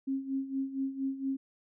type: tone with tremolo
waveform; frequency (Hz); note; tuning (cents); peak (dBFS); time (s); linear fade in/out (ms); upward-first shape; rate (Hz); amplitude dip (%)
sine; 269.6; C#4; -48; -28; 0.07-1.37; 10; sine; 4.3; 75
effects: none